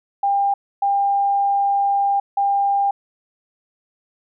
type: tone bursts at uneven times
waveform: sine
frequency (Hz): 799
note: G5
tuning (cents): +33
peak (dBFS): -15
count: 3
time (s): 0.23-0.54 / 0.82-2.2 / 2.37-2.91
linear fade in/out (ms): 5
effects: none